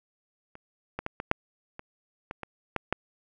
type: clicks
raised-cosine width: 0.5 ms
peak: -30 / -17 / -16 / -18 / -6 / -24 / -20 / -21 / -12 / -10 dBFS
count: 10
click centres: 0.554 / 0.99 / 1.064 / 1.201 / 1.314 / 1.794 / 2.311 / 2.433 / 2.763 / 2.926 s
effects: none